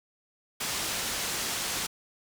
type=low-pass noise; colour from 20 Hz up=white; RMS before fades=-32 dBFS; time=0.6-1.87 s; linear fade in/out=10 ms; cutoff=8200 Hz; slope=12 dB/octave; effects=none